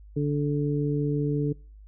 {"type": "harmonic tone", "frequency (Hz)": 145.7, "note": "D3", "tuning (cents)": -13, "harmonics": [1, 2, 3], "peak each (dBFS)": [-25, -28, -30], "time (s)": [0.16, 1.53], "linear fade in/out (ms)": 10, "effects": ["noise-tail reverb RT60 0.4 s tail -25 dB re dry", "added 51 Hz sine -45 dBFS peak until 1.87 s"]}